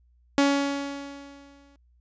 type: tone with exponential decay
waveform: sawtooth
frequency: 280.7 Hz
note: C#4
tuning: 22 cents sharp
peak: -13 dBFS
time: 0.38-1.76 s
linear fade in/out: 0 ms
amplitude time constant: 300 ms
effects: added 60 Hz sine -58 dBFS peak until 2 s + resampled to 16000 Hz